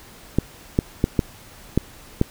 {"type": "clicks", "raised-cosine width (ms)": 3, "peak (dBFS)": -3, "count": 6, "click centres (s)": [0.386, 0.789, 1.041, 1.192, 1.776, 2.214], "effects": ["pink hiss -45 dBFS RMS until 2.3 s"]}